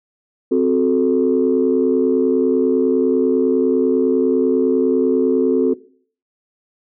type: chord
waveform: sine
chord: F# diminished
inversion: second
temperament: equal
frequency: 261.6 / 370 / 440 Hz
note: C4 / F#4 / A4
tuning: 0 / 0 / 0 cents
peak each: -16 dBFS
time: 0.51-5.74 s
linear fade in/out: 10 ms
effects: noise-tail reverb RT60 0.5 s tail -19 dB re dry + tanh soft clip ceiling -5 dBFS